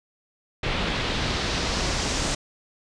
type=noise with low-pass filter sweep; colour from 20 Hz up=pink; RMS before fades=-26 dBFS; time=0.63-2.35 s; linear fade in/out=5 ms; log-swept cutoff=3100 to 7000 Hz; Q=1.6; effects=resampled to 22050 Hz